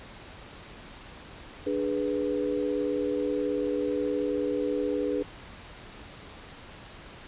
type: chord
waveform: sine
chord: G# diminished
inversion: second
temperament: equal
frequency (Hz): 293.7 / 415.3 / 493.9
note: D4 / G#4 / B4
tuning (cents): 0 / 0 / 0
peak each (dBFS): -30 / -30 / -30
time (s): 1.66-5.23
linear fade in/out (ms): 10
effects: pink hiss -46 dBFS RMS until 7.27 s + resampled to 8000 Hz